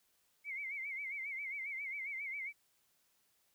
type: tone with vibrato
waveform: sine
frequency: 2187 Hz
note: C#7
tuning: 24 cents flat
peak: -39 dBFS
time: 0.44-2.53 s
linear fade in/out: 50 ms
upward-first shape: sine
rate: 7.4 Hz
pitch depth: 100 cents each way
effects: white hiss -75 dBFS RMS until 3.54 s